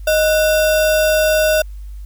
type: tone with sample-and-hold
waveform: sine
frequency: 622 Hz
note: D#5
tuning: 1 cent flat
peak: -11 dBFS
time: 0.07-1.62 s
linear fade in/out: 5 ms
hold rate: 2100 Hz
effects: added 50 Hz sine -28 dBFS peak until 2.05 s + white hiss -56 dBFS RMS until 2.05 s